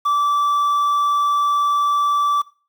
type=tone with quantisation; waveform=triangle; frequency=1161 Hz; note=D6; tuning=20 cents flat; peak=-13 dBFS; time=0.05-2.42 s; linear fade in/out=10 ms; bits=7; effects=noise-tail reverb RT60 0.4 s tail -20 dB re dry